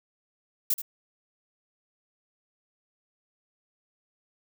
violet noise with echo, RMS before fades -24 dBFS, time 0.7-0.74 s, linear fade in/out 5 ms, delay 79 ms, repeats 1, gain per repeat -11 dB, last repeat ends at 0.819 s, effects none

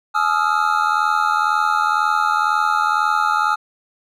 triangle tone cluster, 851 / 1234 / 1316 / 1398 Hz, G#5 / D#6 / E6 / F6, +42 / -15 / -3 / +1 cents, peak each -19 dBFS, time 0.14-3.56 s, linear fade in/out 20 ms, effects none

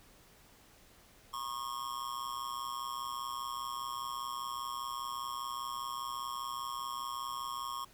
square tone with amplitude modulation, 1087 Hz, C#6, 34 cents flat, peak -34 dBFS, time 1.33-7.85 s, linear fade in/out 10 ms, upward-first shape sine, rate 125 Hz, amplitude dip 90%, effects pink hiss -61 dBFS RMS until 7.93 s

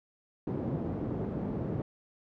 pink band-pass noise, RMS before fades -34 dBFS, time 0.47-1.82 s, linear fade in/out 2 ms, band 130 to 390 Hz, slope 12 dB/octave, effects none

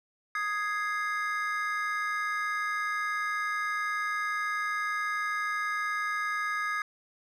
triangle chord, Ab major, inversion second, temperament equal, 1244.5 / 1661.2 / 2093 Hz, Eb6 / Ab6 / C7, 0 / 0 / 0 cents, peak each -30 / -31 / -34 dBFS, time 0.35-6.82 s, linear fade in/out 2 ms, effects none

